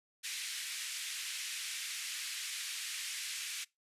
pink band-pass noise, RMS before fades -41 dBFS, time 0.23-3.65 s, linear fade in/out 20 ms, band 2000 to 11000 Hz, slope 24 dB/octave, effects noise-tail reverb RT60 0.2 s tail -23 dB re dry + resampled to 32000 Hz

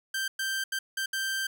sawtooth tone bursts at uneven times, 1568 Hz, G6, in tune, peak -25 dBFS, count 5, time 0.14-0.28 / 0.39-0.64 / 0.72-0.79 / 0.97-1.06 / 1.13-1.47 s, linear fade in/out 5 ms, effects none

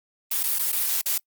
blue noise with dropouts, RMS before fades -24 dBFS, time 0.31-1.18 s, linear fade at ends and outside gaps 5 ms, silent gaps 0.432-0.437 / 0.587-0.593 / 0.719-0.726 / 1.014-1.058 s, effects noise-tail reverb RT60 0.1 s tail -26 dB re dry + Opus 32 kbps

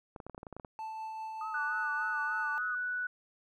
clicks, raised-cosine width 1 ms, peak -30 dBFS, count 12, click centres 0.162 / 0.202 / 0.266 / 0.297 / 0.347 / 0.379 / 0.431 / 0.468 / 0.527 / 0.566 / 0.598 / 0.648 s
triangle tone with tremolo, 880 Hz, A5, in tune, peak -35 dBFS, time 0.79-2.58 s, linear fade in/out 0 ms, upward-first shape triangle, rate 5.1 Hz, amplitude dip 25%
sine tone with vibrato, 1222 Hz, D#6, 32 cents flat, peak -38 dBFS, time 1.41-2.75 s, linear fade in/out 2 ms, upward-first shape sine, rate 3.4 Hz, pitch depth 92 cents each way
sine tone, 1480 Hz, F#6, in tune, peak -32 dBFS, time 1.54-3.07 s, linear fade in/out 5 ms
effects none

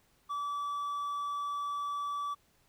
triangle tone, 1153 Hz, D6, 32 cents flat, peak -31 dBFS, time 0.29-2.35 s, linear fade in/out 20 ms, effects pink hiss -69 dBFS RMS until 2.68 s

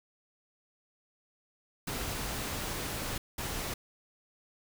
pink noise bursts at uneven times, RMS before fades -36 dBFS, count 2, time 1.87-3.18 / 3.38-3.74 s, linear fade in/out 5 ms, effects none

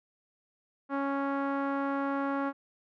sawtooth tone with low-pass filter, 277.2 Hz, C#4, in tune, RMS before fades -31 dBFS, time 0.89-2.53 s, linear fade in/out 50 ms, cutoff 1300 Hz, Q 2.2, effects none

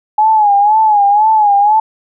sine tone with vibrato, 840 Hz, G#5, 19 cents sharp, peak -6 dBFS, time 0.18-1.8 s, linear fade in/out 5 ms, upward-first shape sine, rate 2 Hz, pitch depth 83 cents each way, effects none

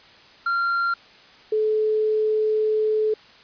triangle / sine tone pair in turn, 1382 / 431.7 Hz, F6 / A4, -19 / -33 cents, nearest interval octave + minor sixth, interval 2014 cents, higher first, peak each -18 dBFS, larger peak neither, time 0.46-0.94 / 1.52-3.14 s, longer second, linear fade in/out 5 ms, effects white hiss -49 dBFS RMS until 3.43 s + resampled to 11025 Hz

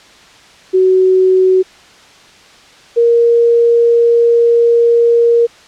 sine tone pair in turn, 373.9 / 468.8 Hz, F#4 / A#4, +18 / +10 cents, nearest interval major third, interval 392 cents, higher second, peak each -6 dBFS, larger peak neither, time 0.73-1.63 / 2.96-5.47 s, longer second, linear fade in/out 20 ms, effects white hiss -41 dBFS RMS until 5.67 s + low-pass 5000 Hz 12 dB/octave

